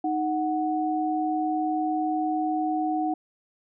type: tone pair together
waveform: sine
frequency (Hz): 311.1 / 739.9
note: D#4 / F#5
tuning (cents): 0 / 0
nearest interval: octave + minor third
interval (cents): 1500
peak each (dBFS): -26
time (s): 0.04-3.14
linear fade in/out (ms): 5
effects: none